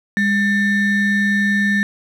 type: ring-modulated tone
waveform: triangle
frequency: 994 Hz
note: B5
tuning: 11 cents sharp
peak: -9 dBFS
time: 0.17-1.83 s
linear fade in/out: 0 ms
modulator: 791 Hz
effects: none